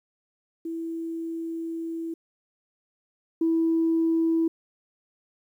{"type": "tone pair in turn", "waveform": "sine", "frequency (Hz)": [329.6, 327.7], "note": ["E4", "E4"], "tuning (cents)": [0, -10], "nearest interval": "unison", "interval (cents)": 10, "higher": "first", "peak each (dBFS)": [-29, -19], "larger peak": "second", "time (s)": [[0.65, 2.14], [3.41, 4.48]], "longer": "first", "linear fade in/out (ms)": 5, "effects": ["tanh soft clip ceiling -15 dBFS", "10-bit"]}